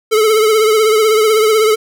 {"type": "tone with vibrato", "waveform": "square", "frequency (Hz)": 434.4, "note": "A4", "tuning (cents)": -22, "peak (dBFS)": -9, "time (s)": [0.11, 1.76], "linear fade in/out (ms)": 20, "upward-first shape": "triangle", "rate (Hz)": 16, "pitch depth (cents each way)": 63, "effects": []}